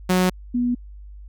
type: tone pair in turn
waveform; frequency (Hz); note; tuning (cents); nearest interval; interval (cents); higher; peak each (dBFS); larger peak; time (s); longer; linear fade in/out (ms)
sawtooth / sine; 183.3 / 243.9; F#3 / B3; -16 / -21; perfect fourth; 495; second; -12 / -18; first; 0.09-0.3 / 0.54-0.75; neither; 10
effects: added 50 Hz sine -37 dBFS peak until 1.28 s